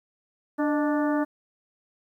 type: harmonic tone with a mistuned harmonic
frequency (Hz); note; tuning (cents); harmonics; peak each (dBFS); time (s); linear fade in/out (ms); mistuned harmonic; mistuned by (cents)
293.7; D4; 0; 1 / 2 / 3 / 4 / 5 / 6; -23 / -29 / -33 / -35 / -37 / -39; 0.58-1.25; 20; 2; +63
effects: 10-bit